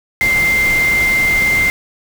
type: tone in noise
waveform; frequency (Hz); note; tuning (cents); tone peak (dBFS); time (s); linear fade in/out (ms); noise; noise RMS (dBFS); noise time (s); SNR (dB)
sine; 2093; C7; 0; -11; 0.21-1.7; 0; pink; -23; 0.21-1.7; +9
effects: none